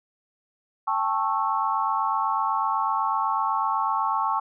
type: chord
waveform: sine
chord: A dominant seventh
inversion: third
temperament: just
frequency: 792 / 880 / 1100 / 1320 Hz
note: G5 / A5 / C#6 / E6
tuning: +18 / 0 / -14 / +2 cents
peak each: -30 / -26 / -25 / -31 dBFS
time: 0.87-4.4 s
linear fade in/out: 10 ms
effects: none